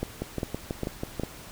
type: two click trains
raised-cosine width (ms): 2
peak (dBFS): -15 / -16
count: 4 / 7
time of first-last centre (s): 0.03-1.235 / 0.22-1.197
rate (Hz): 2.49 / 6.14
effects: pink hiss -45 dBFS RMS until 1.51 s